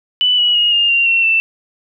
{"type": "tone with pitch steps", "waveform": "sine", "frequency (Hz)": [2982, 2927, 2874, 2821, 2769, 2719, 2669], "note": ["F#7", "F#7", "F7", "F7", "F7", "F7", "E7"], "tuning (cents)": [13, -19, 49, 17, -15, -47, 21], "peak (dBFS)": -10, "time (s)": [0.21, 1.4], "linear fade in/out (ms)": 0, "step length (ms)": 170, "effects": []}